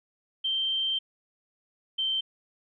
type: tone pair in turn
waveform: sine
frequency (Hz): 3136 / 3118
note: G7 / G7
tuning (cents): 0 / -10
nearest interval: unison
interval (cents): 10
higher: first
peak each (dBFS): -25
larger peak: neither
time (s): 0.44-0.99 / 1.98-2.21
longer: first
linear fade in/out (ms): 10
effects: none